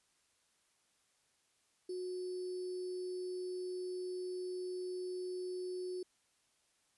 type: tone with sample-and-hold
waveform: sine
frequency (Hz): 365.3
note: F#4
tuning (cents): -22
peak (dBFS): -38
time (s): 1.89-6.03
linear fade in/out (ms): 5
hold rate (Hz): 4900
effects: white hiss -75 dBFS RMS until 6.97 s + resampled to 24000 Hz